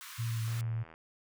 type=high-pass noise; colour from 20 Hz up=pink; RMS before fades=-47 dBFS; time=0.01-0.61 s; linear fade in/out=0 ms; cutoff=990 Hz; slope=96 dB/octave
type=tone with vibrato; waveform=sine; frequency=114.3 Hz; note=A#2; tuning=34 cents flat; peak=-31 dBFS; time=0.18-0.84 s; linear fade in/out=20 ms; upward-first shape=triangle; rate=3.1 Hz; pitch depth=29 cents each way
type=click train; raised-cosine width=0.5 ms; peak=-37 dBFS; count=38; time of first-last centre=0.48-0.94 s; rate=80.5 Hz
effects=none